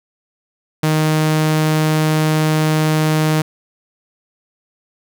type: tone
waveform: sawtooth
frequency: 155.56 Hz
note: D#3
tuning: in tune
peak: -9 dBFS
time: 0.83-3.42 s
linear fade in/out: 5 ms
effects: none